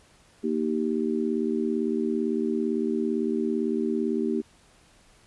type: chord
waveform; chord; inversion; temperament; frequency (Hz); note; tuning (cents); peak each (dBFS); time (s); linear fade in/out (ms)
sine; Eb major; second; just; 233.3 / 311.1 / 388.9; Bb3 / Eb4 / G4; +2 / 0 / -14; -27 / -29 / -28; 0.43-4.42; 20
effects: pink hiss -58 dBFS RMS until 5.26 s + resampled to 24000 Hz